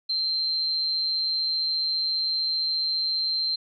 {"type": "tone with amplitude modulation", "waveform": "sine", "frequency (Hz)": 4133, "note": "C8", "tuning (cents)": -22, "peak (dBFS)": -21, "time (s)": [0.09, 3.56], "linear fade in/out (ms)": 10, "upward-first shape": "sine", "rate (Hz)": 155, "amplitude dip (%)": 45, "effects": []}